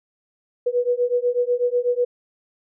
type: beating tone pair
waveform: sine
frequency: 484.7 / 492.8 Hz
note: B4 / B4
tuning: -32 / -4 cents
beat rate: 8.1 Hz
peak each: -21 dBFS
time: 0.66-2.05 s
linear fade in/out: 10 ms
effects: none